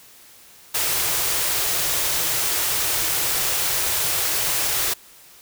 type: band-stop noise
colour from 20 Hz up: white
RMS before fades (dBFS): -22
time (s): 0.74-4.94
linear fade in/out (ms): 10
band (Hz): 170 to 300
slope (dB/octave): 96
effects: white hiss -48 dBFS RMS until 5.41 s